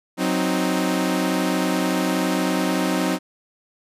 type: chord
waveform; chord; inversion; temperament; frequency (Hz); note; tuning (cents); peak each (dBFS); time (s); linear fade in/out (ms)
sawtooth; C diminished; second; equal; 185 / 261.6 / 311.1; Gb3 / C4 / Eb4; 0 / 0 / 0; -20; 0.17-3.19; 50
effects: resampled to 32000 Hz